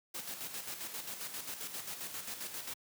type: noise with tremolo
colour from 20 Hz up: white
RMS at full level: -41 dBFS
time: 0.14-2.74 s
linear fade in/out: 10 ms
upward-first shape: square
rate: 7.5 Hz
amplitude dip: 50%
effects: high-pass 100 Hz 12 dB/octave